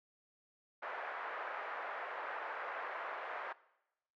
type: band-pass noise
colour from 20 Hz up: white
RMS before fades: -43 dBFS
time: 0.82-3.53 s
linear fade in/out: 10 ms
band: 510 to 1700 Hz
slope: 24 dB/octave
effects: noise-tail reverb RT60 0.9 s tail -20 dB re dry